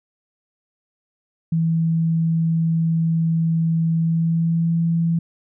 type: tone with pitch glide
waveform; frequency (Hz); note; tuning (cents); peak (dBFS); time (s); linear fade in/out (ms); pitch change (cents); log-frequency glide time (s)
sine; 163.8 to 166.66; E3 to E3; -11 to +19; -16; 1.52-5.19; 5; +30; 3.96-4.74
effects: none

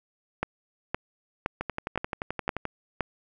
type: two click trains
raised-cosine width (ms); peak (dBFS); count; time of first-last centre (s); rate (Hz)
0.5; -11 / -15; 6 / 13; 0.43-3.007 / 1.61-2.653; 1.94 / 11.5
effects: none

